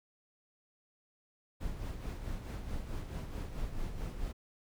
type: noise with tremolo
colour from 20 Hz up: brown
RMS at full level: -37 dBFS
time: 1.6-4.33 s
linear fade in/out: 20 ms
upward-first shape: sine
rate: 4.6 Hz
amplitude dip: 50%
effects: none